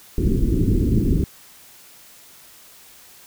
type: low-pass noise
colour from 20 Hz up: pink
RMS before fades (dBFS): -18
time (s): 0.18-1.24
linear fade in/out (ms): 2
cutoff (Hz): 380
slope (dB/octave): 48
effects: white hiss -47 dBFS RMS until 3.26 s